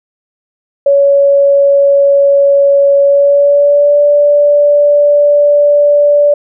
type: tone with pitch glide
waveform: sine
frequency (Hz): 561 to 582.1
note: C#5 to D5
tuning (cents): +21 to -15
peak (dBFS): -4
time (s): 0.86-6.34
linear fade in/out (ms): 5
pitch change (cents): +64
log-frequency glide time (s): 3-3.99
effects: none